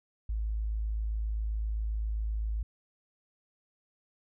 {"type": "tone", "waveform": "sine", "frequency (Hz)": 53.8, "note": "A1", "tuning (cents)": -38, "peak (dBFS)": -29, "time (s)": [0.29, 2.63], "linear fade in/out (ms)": 5, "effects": []}